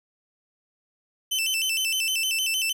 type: tone with vibrato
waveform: sawtooth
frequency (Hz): 2852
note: F7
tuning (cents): +36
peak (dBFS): -20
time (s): 1.31-2.73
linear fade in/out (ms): 10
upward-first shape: square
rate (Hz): 6.5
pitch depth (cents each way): 120
effects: none